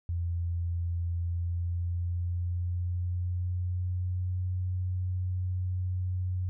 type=tone with pitch glide; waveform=sine; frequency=85.8 to 91.43 Hz; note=F2 to F#2; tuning=-30 to -20 cents; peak=-28 dBFS; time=0.09-6.49 s; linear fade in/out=0 ms; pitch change=+110 cents; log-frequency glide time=1.18-4.5 s; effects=none